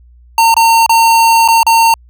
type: tone with dropouts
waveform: square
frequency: 912 Hz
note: A#5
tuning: 38 cents flat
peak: -6 dBFS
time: 0.38-1.94 s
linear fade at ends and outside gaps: 2 ms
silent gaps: 0.542-0.566 / 0.863-0.894 / 1.478-1.485 / 1.631-1.666 s
effects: added 60 Hz sine -39 dBFS peak until 2.09 s